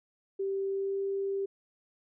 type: tone with pitch glide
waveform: sine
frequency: 390.3 to 393 Hz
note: G4 to G4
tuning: -8 to +4 cents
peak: -29 dBFS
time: 0.39-1.46 s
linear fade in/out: 10 ms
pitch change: +12 cents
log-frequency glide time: 0.69-0.99 s
effects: none